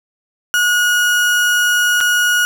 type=tone with dropouts; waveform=35% pulse; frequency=1450 Hz; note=F#6; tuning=35 cents flat; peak=-10 dBFS; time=0.54-2.45 s; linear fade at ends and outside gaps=0 ms; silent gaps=2.005-2.01 s; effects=none